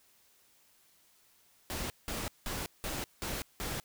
pink noise bursts, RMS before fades -37 dBFS, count 6, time 1.7-3.8 s, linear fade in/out 0 ms, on 200 ms, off 180 ms, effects white hiss -66 dBFS RMS until 3.84 s

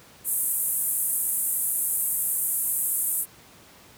white band-pass noise, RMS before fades -26 dBFS, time 0.24-3.26 s, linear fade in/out 50 ms, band 8500 to 14000 Hz, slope 48 dB/octave, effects pink hiss -51 dBFS RMS until 3.97 s + high-pass 80 Hz 12 dB/octave

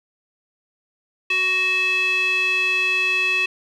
square tone with band-pass filter, 372.3 Hz, F#4, 11 cents sharp, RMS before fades -20 dBFS, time 1.3-3.46 s, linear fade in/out 5 ms, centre 2700 Hz, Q 7.3, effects none

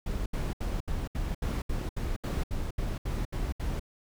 brown noise bursts, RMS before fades -31 dBFS, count 14, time 0.06-3.796 s, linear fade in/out 5 ms, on 200 ms, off 72 ms, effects none

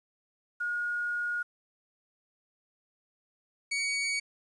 sine / sawtooth tone pair in turn, 1437 / 2248 Hz, F6 / C#7, +49 / +24 cents, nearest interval minor sixth, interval 775 cents, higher second, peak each -29 / -25 dBFS, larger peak second, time 0.6-1.43 / 3.71-4.2 s, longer first, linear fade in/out 10 ms, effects resampled to 22050 Hz + 10-bit

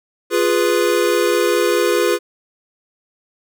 square chord, F diminished, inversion none, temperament equal with one note detuned, 349.2 / 413.9 / 493.9 Hz, F4 / Ab4 / Cb5, 0 / -6 / 0 cents, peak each -19 dBFS, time 0.3-2.19 s, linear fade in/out 50 ms, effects none

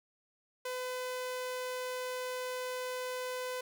sawtooth tone, 505 Hz, B4, 39 cents sharp, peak -32 dBFS, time 0.65-3.61 s, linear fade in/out 5 ms, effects none

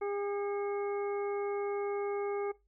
harmonic tone with a mistuned harmonic, 405.2 Hz, G#4, 43 cents flat, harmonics 1 / 2 / 3 / 4 / 5, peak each -33 / -41 / -45 / -54 / -48 dBFS, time 0.01-2.52 s, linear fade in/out 10 ms, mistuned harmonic 5, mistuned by +120 cents, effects noise-tail reverb RT60 0.2 s tail -18 dB re dry + added 50 Hz sine -69 dBFS peak until 2.67 s

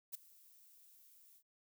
violet noise with ADSR envelope, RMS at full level -41 dBFS, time 0.12-1.43 s, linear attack 26 ms, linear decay 9 ms, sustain -23 dB, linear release 68 ms, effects none

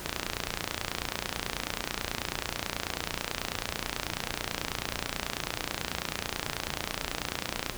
click train, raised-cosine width 0.2 ms, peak -11 dBFS, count 224, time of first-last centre 0.06-7.697 s, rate 29.2 Hz, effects pink hiss -40 dBFS RMS until 7.77 s

